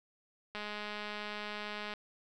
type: click train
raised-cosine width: 0.3 ms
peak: -25 dBFS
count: 291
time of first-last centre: 0.55-1.938 s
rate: 209 Hz
effects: none